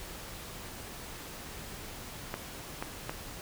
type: clicks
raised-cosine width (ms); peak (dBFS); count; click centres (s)
0.5; -19; 3; 2.341 / 2.825 / 3.095
effects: pink hiss -44 dBFS RMS until 3.41 s